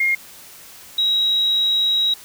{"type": "tone pair in turn", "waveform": "sine", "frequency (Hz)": [2133, 3836], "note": ["C7", "A#7"], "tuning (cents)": [33, 49], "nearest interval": "minor seventh", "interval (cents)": 1016, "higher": "second", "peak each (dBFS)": -15, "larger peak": "neither", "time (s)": [[0, 0.15], [0.98, 2.14]], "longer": "second", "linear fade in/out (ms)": 5, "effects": ["white hiss -42 dBFS RMS until 2.24 s"]}